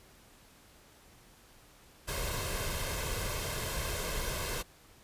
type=noise with comb filter; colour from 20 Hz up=pink; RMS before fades=-35 dBFS; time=2.07-4.63 s; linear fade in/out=20 ms; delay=1.9 ms; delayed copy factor=+0.6; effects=pink hiss -59 dBFS RMS until 5.03 s + resampled to 32000 Hz

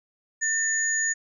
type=tone pair together; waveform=sine; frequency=1801 / 6800 Hz; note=A6 / G#8; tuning=+40 / +40 cents; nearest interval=octave + major seventh; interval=2300 cents; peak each=-25 dBFS; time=0.41-1.14 s; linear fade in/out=20 ms; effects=none

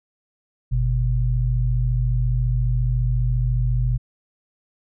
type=tone pair together; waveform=sine; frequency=49 / 123.47 Hz; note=G1 / B2; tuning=0 / 0 cents; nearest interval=octave + major third; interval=1600 cents; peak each=-20 dBFS; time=0.71-3.98 s; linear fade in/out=20 ms; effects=none

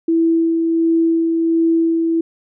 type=tone with tremolo; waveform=sine; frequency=329.6 Hz; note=E4; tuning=in tune; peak=-11 dBFS; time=0.08-2.21 s; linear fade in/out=5 ms; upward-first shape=sine; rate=1.4 Hz; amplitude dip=30%; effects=none

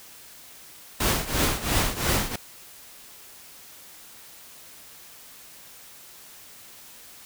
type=noise with tremolo; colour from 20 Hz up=pink; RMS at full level=-21 dBFS; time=1-2.36 s; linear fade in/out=5 ms; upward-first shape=triangle; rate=2.9 Hz; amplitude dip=85%; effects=white hiss -47 dBFS RMS until 7.25 s

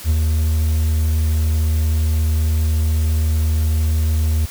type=tone with ADSR envelope; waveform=triangle; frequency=78.3 Hz; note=D#2; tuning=11 cents sharp; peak=-9 dBFS; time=0.04-4.46 s; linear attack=59 ms; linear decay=34 ms; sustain=-3 dB; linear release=10 ms; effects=white hiss -35 dBFS RMS until 4.5 s

